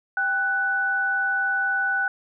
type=tone pair together; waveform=sine; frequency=788.2 / 1488 Hz; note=G5 / F#6; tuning=+9 / +9 cents; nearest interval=major seventh; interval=1100 cents; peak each=-29 / -21 dBFS; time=0.17-2.08 s; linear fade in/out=2 ms; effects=none